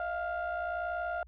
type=tone cluster; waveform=sine; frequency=635 / 696 / 1404 Hz; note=D#5 / F5 / F6; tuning=+35 / -6 / +9 cents; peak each=-37 / -33 / -36 dBFS; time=0-1.23 s; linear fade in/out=2 ms; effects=tanh soft clip ceiling -27 dBFS + added 60 Hz sine -52 dBFS peak until 1.27 s